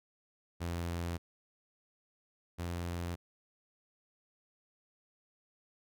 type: tone pair in turn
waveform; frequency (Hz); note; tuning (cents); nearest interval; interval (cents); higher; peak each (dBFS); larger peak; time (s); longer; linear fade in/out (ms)
sawtooth; 85.6 / 86.54; F2 / F2; -34 / -15; unison; 19; second; -31 / -32; first; 0.6-1.18 / 2.58-3.16; neither; 20
effects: none